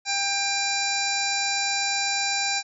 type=harmonic tone; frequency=796 Hz; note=G5; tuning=26 cents sharp; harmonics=1 / 2 / 3 / 5 / 6 / 7 / 8 / 9; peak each=-30 / -33 / -29 / -30 / -32 / -31 / -39 / -31 dBFS; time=0.05-2.63 s; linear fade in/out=50 ms; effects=none